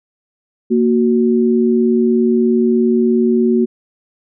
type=tone pair together; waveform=sine; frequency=233.1 / 370 Hz; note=A#3 / F#4; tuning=0 / 0 cents; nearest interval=minor sixth; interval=800 cents; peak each=-12 / -14 dBFS; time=0.7-3.66 s; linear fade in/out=20 ms; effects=none